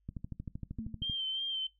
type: click train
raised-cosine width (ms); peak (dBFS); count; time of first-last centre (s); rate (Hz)
5; -27; 14; 0.09-1.098; 12.9
type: tone with exponential decay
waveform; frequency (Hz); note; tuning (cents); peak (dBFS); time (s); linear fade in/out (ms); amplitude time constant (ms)
sine; 221.8; A3; +14; -34; 0.79-1.11; 2; 69
type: tone with vibrato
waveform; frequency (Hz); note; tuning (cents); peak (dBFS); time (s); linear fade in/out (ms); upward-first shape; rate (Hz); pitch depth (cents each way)
sine; 3136; G7; 0; -32; 1.02-1.67; 5; sine; 2.9; 34
effects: noise-tail reverb RT60 0.2 s tail -20 dB re dry + added 50 Hz sine -70 dBFS peak until 1.79 s